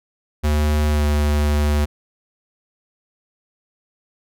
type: tone with pitch glide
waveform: square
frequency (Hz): 75.2 to 73.99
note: D2 to D2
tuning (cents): +42 to +13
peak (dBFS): -16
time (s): 0.43-1.86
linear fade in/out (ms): 20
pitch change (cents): -29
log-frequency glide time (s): 0.93-1.03
effects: none